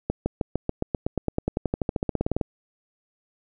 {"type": "accelerating click train", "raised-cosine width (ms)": 2, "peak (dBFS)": -10, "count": 26, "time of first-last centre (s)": [0.1, 2.412], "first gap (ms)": 160, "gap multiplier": 0.95, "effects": []}